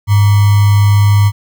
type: tone with sample-and-hold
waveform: sine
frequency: 102 Hz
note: G#2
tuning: 31 cents flat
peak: -5 dBFS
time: 0.07-1.32 s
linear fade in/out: 50 ms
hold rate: 1050 Hz
effects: none